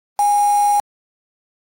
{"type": "tone with quantisation", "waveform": "sine", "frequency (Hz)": 822, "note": "G#5", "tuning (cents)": -18, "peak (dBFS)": -12, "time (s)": [0.19, 0.8], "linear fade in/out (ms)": 2, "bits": 4, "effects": ["AAC 48 kbps"]}